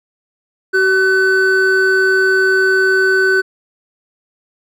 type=tone pair together; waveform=triangle; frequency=380.8 / 1509.6 Hz; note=F#4 / F#6; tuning=+50 / +34 cents; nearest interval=2 octaves; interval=2384 cents; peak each=-12 / -10 dBFS; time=0.73-3.42 s; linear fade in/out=20 ms; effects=none